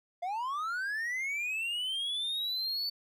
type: linear sweep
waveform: triangle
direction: up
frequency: 680 to 4525 Hz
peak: -30 dBFS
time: 0.22-2.9 s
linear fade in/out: 10 ms
effects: none